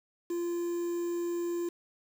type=tone with quantisation; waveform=triangle; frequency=345.1 Hz; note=F4; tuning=21 cents flat; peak=-28 dBFS; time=0.3-1.69 s; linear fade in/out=5 ms; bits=8; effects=none